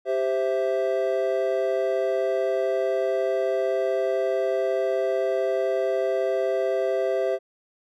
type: chord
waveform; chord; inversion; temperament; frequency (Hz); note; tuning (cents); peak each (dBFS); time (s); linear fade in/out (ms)
triangle; C major; second; equal; 392 / 523.3 / 659.3; G4 / C5 / E5; 0 / 0 / 0; -24; 0.05-7.39; 50
effects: none